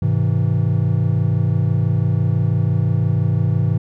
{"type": "chord", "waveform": "triangle", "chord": "Ab augmented", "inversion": "none", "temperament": "just", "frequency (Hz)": [103.83, 129.78, 162.23], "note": ["Ab2", "C3", "E3"], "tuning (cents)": [0, -14, -27], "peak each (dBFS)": [-16, -17, -18], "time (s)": [0.02, 3.78], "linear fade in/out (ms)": 5, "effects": []}